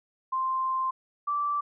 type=tone pair in turn; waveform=sine; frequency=1046.5 / 1165.4 Hz; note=C6 / D6; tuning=0 / -14 cents; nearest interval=major second; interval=186 cents; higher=second; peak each=-25 dBFS; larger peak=neither; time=0.32-0.91 / 1.27-1.61 s; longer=first; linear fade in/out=10 ms; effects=none